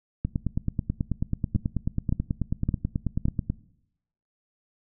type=two click trains; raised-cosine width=5 ms; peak=-13 / -11 dBFS; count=31 / 4; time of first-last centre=0.25-3.5 / 1.56-3.255 s; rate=9.23 / 1.77 Hz; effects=noise-tail reverb RT60 0.8 s tail -20 dB re dry